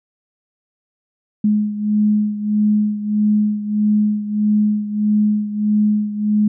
sine beating tone pair, 210 / 211.6 Hz, G#3 / G#3, +19 / +33 cents, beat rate 1.6 Hz, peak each -15 / -20 dBFS, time 1.44-6.48 s, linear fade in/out 5 ms, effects none

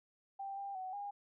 sine tone with pitch steps, 786 / 795 / 749 / 811 Hz, G5 / G5 / F#5 / G#5, +4 / +24 / +21 / -41 cents, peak -40 dBFS, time 0.39-1.11 s, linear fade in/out 10 ms, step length 180 ms, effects none

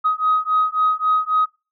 sine beating tone pair, 1257 / 1260.7 Hz, D#6 / D#6, +17 / +22 cents, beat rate 3.7 Hz, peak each -18 dBFS, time 0.04-1.46 s, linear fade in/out 20 ms, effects noise-tail reverb RT60 0.3 s tail -25 dB re dry + tanh soft clip ceiling -9 dBFS

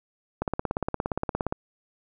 click train, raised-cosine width 1 ms, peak -12 dBFS, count 20, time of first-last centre 0.42-1.525 s, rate 17.2 Hz, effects none

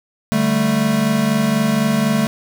square chord, D suspended fourth, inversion none, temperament equal, 146.83 / 196 / 220 Hz, D3 / G3 / A3, 0 / 0 / 0 cents, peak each -23 / -21 / -17 dBFS, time 0.32-2.27 s, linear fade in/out 0 ms, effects none

